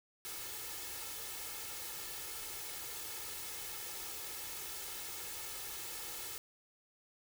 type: noise with comb filter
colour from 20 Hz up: white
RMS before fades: -44 dBFS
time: 0.25-6.38 s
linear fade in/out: 0 ms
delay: 2.3 ms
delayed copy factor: +0.65
effects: none